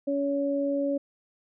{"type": "tone pair together", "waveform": "sine", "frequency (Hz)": [281.1, 562.2], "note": ["C#4", "C#5"], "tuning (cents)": [24, 24], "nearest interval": "octave", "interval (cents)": 1200, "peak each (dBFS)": -27, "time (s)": [0.07, 0.98], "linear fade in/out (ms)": 10, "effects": []}